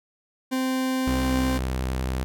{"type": "tone", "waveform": "40% pulse", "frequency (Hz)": 260, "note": "C4", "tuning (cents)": -11, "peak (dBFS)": -22, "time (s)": [0.51, 1.59], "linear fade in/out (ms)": 20}
{"type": "tone with vibrato", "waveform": "sawtooth", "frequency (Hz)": 64.3, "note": "C2", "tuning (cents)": -30, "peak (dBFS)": -21, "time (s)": [1.07, 2.24], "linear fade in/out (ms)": 0, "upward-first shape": "triangle", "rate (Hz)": 11, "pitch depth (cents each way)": 16}
{"effects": []}